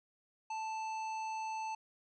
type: harmonic tone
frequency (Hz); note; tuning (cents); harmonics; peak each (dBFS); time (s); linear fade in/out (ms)
880; A5; 0; 1 / 3 / 5 / 7 / 9; -37 / -48 / -58 / -55 / -66; 0.5-1.75; 5
effects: none